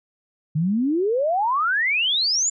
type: exponential sweep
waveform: sine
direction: up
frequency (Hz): 146.83 to 7290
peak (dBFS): -18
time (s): 0.55-2.5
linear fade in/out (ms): 10
effects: none